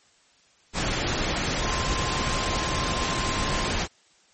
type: tone in noise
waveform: sine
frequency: 1046.5 Hz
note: C6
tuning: in tune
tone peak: -32 dBFS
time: 1.58-3.72 s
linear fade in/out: 50 ms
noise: pink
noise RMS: -26 dBFS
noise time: 0.73-3.88 s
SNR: -9 dB
effects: white hiss -60 dBFS RMS until 4.33 s + MP3 32 kbps